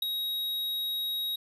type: tone with ADSR envelope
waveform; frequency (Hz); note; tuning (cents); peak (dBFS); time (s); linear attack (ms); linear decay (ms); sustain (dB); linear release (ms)
square; 3800; A#7; +33; -23; 0.02-1.36; 6; 4; -7; 7
effects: resampled to 32000 Hz